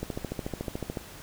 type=click train; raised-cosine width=2 ms; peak=-18 dBFS; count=14; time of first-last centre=0.03-0.972 s; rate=13.8 Hz; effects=pink hiss -46 dBFS RMS until 1.22 s